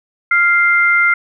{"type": "tone pair together", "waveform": "sine", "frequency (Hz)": [1396.9, 2093], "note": ["F6", "C7"], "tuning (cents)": [0, 0], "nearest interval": "perfect fifth", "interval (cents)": 700, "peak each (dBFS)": -12, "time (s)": [0.31, 1.14], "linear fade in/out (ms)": 5, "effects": []}